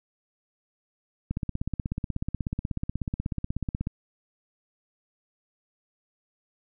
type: click train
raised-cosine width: 5 ms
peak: -16 dBFS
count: 43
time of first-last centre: 1.31-3.871 s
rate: 16.4 Hz
effects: none